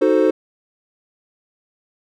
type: chord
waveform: triangle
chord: D# diminished seventh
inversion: none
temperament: equal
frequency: 311.1 / 370 / 440 / 523.3 Hz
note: D#4 / F#4 / A4 / C5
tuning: 0 / 0 / 0 / 0 cents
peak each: -16 dBFS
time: 0.01-0.31 s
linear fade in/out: 10 ms
effects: none